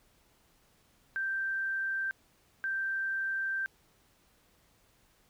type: tone bursts at uneven times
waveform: sine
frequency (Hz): 1568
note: G6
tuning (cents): 0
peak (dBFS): -30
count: 2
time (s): 1.16-2.11 / 2.64-3.66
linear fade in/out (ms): 0
effects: pink hiss -67 dBFS RMS until 5.29 s